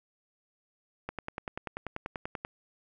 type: click train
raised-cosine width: 0.5 ms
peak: -20 dBFS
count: 15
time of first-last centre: 1.09-2.449 s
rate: 10.3 Hz
effects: none